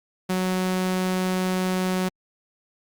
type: tone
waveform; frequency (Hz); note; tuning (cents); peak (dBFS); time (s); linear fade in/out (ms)
sawtooth; 185; F#3; 0; -18; 0.29-2.09; 10
effects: Opus 48 kbps